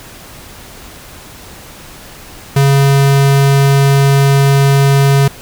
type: tone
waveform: square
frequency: 138.6 Hz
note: C#3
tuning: in tune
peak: -7 dBFS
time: 2.56-5.28 s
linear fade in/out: 5 ms
effects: pink hiss -34 dBFS RMS until 5.41 s